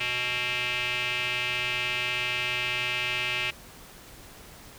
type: tone with band-pass filter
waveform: square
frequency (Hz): 123.47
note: B2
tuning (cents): 0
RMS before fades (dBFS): -29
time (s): 0-3.51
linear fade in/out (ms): 10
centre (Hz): 2600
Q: 4.6
effects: pink hiss -48 dBFS RMS until 4.78 s